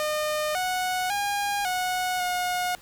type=tone with pitch steps; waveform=sawtooth; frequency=608 / 736 / 812 / 733 / 722 Hz; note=D#5 / F#5 / G#5 / F#5 / F#5; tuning=-40 / -9 / -39 / -16 / -43 cents; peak=-21 dBFS; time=0-2.75 s; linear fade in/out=0 ms; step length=550 ms; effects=pink hiss -51 dBFS RMS until 2.81 s